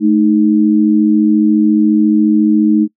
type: tone pair together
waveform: sine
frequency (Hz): 216.8 / 311.1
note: A3 / D#4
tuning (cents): -25 / 0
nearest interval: tritone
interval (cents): 625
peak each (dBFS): -10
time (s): 0-2.88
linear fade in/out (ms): 50
effects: noise-tail reverb RT60 0.1 s tail -24 dB re dry